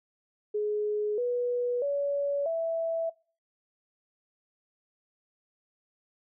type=tone with pitch steps; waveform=sine; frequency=420 / 488.1 / 567.1 / 659.1 Hz; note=G#4 / B4 / C#5 / E5; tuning=+19 / -20 / +39 / 0 cents; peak=-26 dBFS; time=0.54-3.1 s; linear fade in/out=10 ms; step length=640 ms; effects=noise-tail reverb RT60 0.4 s tail -24 dB re dry